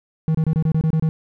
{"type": "tone bursts", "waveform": "triangle", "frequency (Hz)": 158.9, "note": "D#3", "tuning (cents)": 37, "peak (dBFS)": -13, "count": 9, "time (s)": [0.28, 1.09], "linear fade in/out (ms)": 0, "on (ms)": 66, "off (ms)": 27, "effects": []}